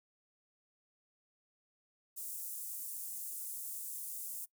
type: high-pass noise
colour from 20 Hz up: pink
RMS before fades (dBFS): -43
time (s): 2.16-4.46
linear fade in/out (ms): 20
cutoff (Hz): 8700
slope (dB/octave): 24
effects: noise-tail reverb RT60 0.1 s tail -21 dB re dry